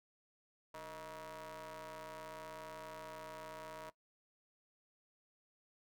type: ring-modulated tone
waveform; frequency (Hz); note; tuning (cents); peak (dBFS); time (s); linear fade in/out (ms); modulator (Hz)
sawtooth; 164.81; E3; 0; -40; 0.74-3.9; 5; 792
effects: noise-tail reverb RT60 0.1 s tail -17 dB re dry